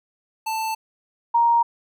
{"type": "tone pair in turn", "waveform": ["square", "sine"], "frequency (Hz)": [884, 936.6], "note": ["A5", "A#5"], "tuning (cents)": [8, 8], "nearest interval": "minor second", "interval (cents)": 100, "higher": "second", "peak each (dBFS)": [-24, -14], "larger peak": "second", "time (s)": [[0.46, 0.75], [1.34, 1.63]], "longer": "neither", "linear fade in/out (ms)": 10, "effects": []}